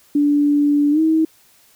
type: tone with pitch glide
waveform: sine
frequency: 290.6 to 318.7 Hz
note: D4 to D#4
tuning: -18 to +42 cents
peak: -12 dBFS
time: 0.15-1.25 s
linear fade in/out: 5 ms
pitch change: +160 cents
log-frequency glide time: 0.91-1 s
effects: white hiss -53 dBFS RMS until 1.75 s